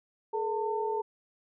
sine tone cluster, 424.5 / 466.3 / 899 Hz, G#4 / A#4 / A5, +38 / +1 / +37 cents, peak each -31 / -37 / -32 dBFS, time 0.33-1.02 s, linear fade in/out 10 ms, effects none

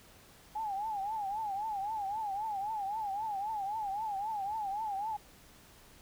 sine tone with vibrato, 830.6 Hz, G#5, in tune, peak -33 dBFS, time 0.55-5.17 s, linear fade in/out 10 ms, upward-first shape triangle, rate 3.8 Hz, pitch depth 150 cents each way, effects pink hiss -58 dBFS RMS until 6.01 s

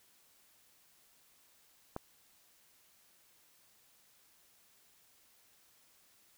click, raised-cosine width 1 ms, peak -24 dBFS, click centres 1.964 s, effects white hiss -67 dBFS RMS until 6.37 s

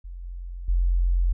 sine tone with level steps, 44 Hz, F1, 14 cents sharp, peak -34 / -32 / -18 dBFS, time 0.04-1.33 s, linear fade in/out 10 ms, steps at 0.23 / 0.68 s, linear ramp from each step 10 ms, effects none

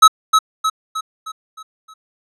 square tone with echo, 1288 Hz, E6, 41 cents flat, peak -3 dBFS, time 0.02-0.08 s, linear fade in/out 10 ms, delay 310 ms, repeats 6, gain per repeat -6 dB, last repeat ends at 1.94 s, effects low-pass 9000 Hz 12 dB/octave

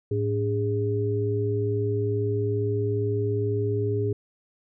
sine tone cluster, 107.4 / 287.6 / 409.9 Hz, A2 / D4 / G#4, -41 / -36 / -23 cents, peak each -25 / -34 / -26 dBFS, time 0.11-4.13 s, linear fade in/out 5 ms, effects none

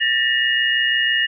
sine tone cluster, 1784 / 1910 / 2864 Hz, A6 / A#6 / F7, +23 / +42 / +43 cents, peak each -19 / -23 / -19 dBFS, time 0-1.27 s, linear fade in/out 20 ms, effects none

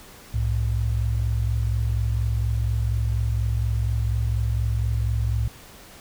sine tone pair together, 64.8 / 108.98 Hz, C2 / A2, -16 / -16 cents, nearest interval major sixth, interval 900 cents, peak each -23 dBFS, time 0.34-5.48 s, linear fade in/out 5 ms, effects pink hiss -46 dBFS RMS until 6 s

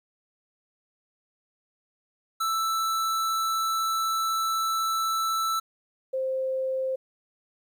square / sine tone pair in turn, 1322 / 524.6 Hz, E6 / C5, +5 / +4 cents, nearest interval octave + major third, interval 1601 cents, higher first, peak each -25 dBFS, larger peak neither, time 2.4-5.6 / 6.13-6.96 s, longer first, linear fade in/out 10 ms, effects 11-bit

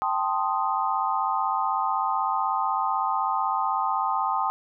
sine chord, A half-diminished seventh, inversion third, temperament equal, 784 / 880 / 1046.5 / 1244.5 Hz, G5 / A5 / C6 / Eb6, 0 / 0 / 0 / 0 cents, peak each -28 dBFS, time 0.02-4.5 s, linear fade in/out 0 ms, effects none

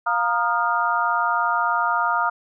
harmonic tone with a mistuned harmonic, 234.2 Hz, A#3, 8 cents sharp, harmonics 3 / 4 / 5 / 6, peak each -26 / -23 / -23 / -24 dBFS, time 0.06-2.3 s, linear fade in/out 10 ms, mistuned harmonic 5, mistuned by +83 cents, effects none

